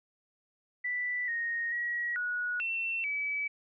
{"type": "tone with pitch steps", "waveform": "sine", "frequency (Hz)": [1975, 1863, 1911, 1460, 2697, 2291], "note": ["B6", "A#6", "A#6", "F#6", "E7", "D7"], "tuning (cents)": [0, -2, 43, -24, 39, -44], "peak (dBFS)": -30, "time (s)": [0.84, 3.48], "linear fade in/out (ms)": 10, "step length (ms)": 440, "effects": []}